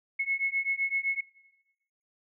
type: beating tone pair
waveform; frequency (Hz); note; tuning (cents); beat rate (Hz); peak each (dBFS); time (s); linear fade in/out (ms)
sine; 2183 / 2190.8; C#7 / C#7; -27 / -21; 7.8; -30; 0.19-1.21; 10
effects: noise-tail reverb RT60 1.0 s tail -20 dB re dry